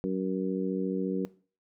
harmonic tone, 94.3 Hz, F#2, 33 cents sharp, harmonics 2 / 3 / 4 / 5, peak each -31 / -33 / -34 / -35 dBFS, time 0.04-1.25 s, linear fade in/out 0 ms, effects noise-tail reverb RT60 0.4 s tail -20 dB re dry

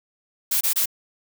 blue noise bursts, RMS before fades -21 dBFS, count 3, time 0.51-0.858 s, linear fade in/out 10 ms, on 100 ms, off 24 ms, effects none

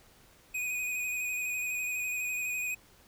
square tone with vibrato, 2489 Hz, D#7, in tune, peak -32 dBFS, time 0.54-2.75 s, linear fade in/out 10 ms, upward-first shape square, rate 12 Hz, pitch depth 19 cents each way, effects pink hiss -60 dBFS RMS until 3.07 s

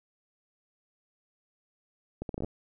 accelerating click train, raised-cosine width 2 ms, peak -21 dBFS, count 8, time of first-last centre 2.22-2.446 s, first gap 72 ms, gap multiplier 0.71, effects none

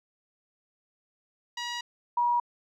10% pulse / sine tone pair in turn, 960 / 960 Hz, B5 / B5, -49 / -49 cents, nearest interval unison, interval 0 cents, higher neither, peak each -23 / -22 dBFS, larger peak second, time 1.57-1.81 / 2.17-2.4 s, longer first, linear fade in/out 5 ms, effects low-pass 6000 Hz 12 dB/octave

